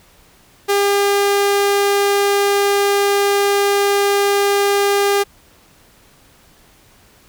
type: tone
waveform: sawtooth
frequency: 402.4 Hz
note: G4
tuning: 45 cents sharp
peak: -9 dBFS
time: 0.68-5.24 s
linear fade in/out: 20 ms
effects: pink hiss -50 dBFS RMS until 7.28 s